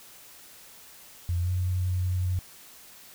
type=tone with pitch glide; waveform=sine; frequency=87.1 to 91.11 Hz; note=F2 to F#2; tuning=-4 to -26 cents; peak=-24 dBFS; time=1.29-2.39 s; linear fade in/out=0 ms; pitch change=+78 cents; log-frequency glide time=1.42-1.5 s; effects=white hiss -50 dBFS RMS until 3.14 s